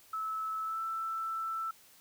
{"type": "tone with pitch glide", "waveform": "sine", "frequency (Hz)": [1303, 1327.3], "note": ["E6", "E6"], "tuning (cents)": [-20, 12], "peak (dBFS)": -33, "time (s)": [0.13, 1.71], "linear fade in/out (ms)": 5, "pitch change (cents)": 32, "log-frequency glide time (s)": [0.63, 0.8], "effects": ["white hiss -60 dBFS RMS until 2 s"]}